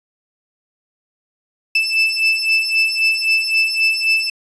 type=beating tone pair; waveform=35% pulse; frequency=2637 / 2640.8 Hz; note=E7 / E7; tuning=0 / +2 cents; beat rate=3.8 Hz; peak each=-16 / -15 dBFS; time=1.75-4.3 s; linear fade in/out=5 ms; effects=resampled to 22050 Hz + 8-bit